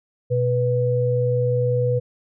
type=tone pair together; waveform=sine; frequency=123.15 / 492.6 Hz; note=B2 / B4; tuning=-5 / -5 cents; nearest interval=2 octaves; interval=2400 cents; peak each=-20 dBFS; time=0.3-2 s; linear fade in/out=20 ms; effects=none